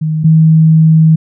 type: tone pair in turn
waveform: sine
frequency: 156.5 / 159.33 Hz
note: D#3 / D#3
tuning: +10 / +41 cents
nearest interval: unison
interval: 31 cents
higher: second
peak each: -11 / -3 dBFS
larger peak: second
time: 0.01-0.24 / 0.24-1.16 s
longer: second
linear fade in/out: 10 ms
effects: none